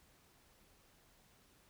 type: silence
effects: pink hiss -68 dBFS RMS until 1.69 s